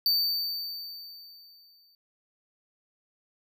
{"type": "tone with exponential decay", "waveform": "square", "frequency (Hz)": 4585, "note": "D8", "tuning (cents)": -42, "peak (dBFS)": -21, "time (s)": [0.06, 1.95], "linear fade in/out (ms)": 1, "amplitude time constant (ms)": 410, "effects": []}